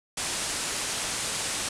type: low-pass noise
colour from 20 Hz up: white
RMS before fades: -31 dBFS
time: 0.17-1.69 s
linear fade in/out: 5 ms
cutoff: 9900 Hz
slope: 48 dB/octave
effects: none